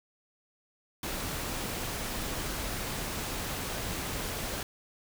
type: noise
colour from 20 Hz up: pink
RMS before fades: -35 dBFS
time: 1.03-4.63 s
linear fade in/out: 2 ms
effects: none